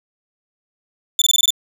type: tone bursts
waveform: 30% pulse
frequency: 3537 Hz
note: A7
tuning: 8 cents sharp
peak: -9 dBFS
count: 7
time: 1.19-1.505 s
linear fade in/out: 2 ms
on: 27 ms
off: 21 ms
effects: none